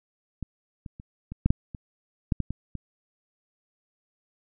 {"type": "clicks", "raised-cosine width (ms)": 5, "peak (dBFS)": [-20, -26, -29, -23, -8, -7, -24, -10, -14, -18, -22], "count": 11, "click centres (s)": [0.427, 0.862, 0.999, 1.32, 1.46, 1.505, 1.748, 2.322, 2.403, 2.506, 2.753], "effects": []}